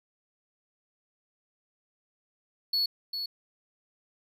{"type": "tone with echo", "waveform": "triangle", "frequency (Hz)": 4398, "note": "C#8", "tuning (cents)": -14, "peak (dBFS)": -23, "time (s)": [2.73, 2.86], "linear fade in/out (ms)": 5, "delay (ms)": 400, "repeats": 1, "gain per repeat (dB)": -7, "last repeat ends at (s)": 3.26, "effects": []}